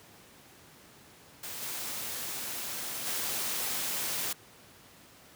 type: noise with level steps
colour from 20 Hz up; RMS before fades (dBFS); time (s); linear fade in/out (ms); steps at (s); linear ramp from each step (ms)
white; -40 / -37 / -33; 1.43-4.33; 5; 1.61 / 3.05; 20
effects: pink hiss -55 dBFS RMS until 5.35 s + high-pass 100 Hz 12 dB/octave